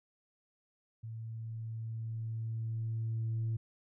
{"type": "tone with level ramp", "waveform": "sine", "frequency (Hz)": 112.7, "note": "A2", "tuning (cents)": 42, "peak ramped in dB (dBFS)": [-40, -29], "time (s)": [1.03, 3.57], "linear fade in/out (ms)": 10, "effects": ["tanh soft clip ceiling -29 dBFS"]}